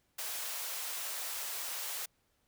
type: high-pass noise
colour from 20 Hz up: white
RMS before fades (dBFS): -39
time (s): 0.18-2.06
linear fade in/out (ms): 10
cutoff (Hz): 500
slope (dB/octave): 24
effects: pink hiss -75 dBFS RMS until 2.47 s